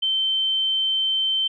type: tone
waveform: sine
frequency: 3100 Hz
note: G7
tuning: 20 cents flat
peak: -19 dBFS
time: 0.02-1.48 s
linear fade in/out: 10 ms
effects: none